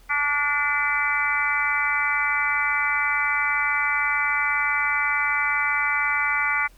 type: harmonic tone with a mistuned harmonic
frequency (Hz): 289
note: D4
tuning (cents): -28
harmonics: 3 / 4 / 5 / 6 / 7 / 8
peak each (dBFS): -31 / -28 / -26 / -34 / -24 / -27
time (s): 0.09-6.68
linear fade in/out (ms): 20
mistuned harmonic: 6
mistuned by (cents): +44
effects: added 41 Hz sine -49 dBFS peak until 6.77 s + pink hiss -57 dBFS RMS until 6.77 s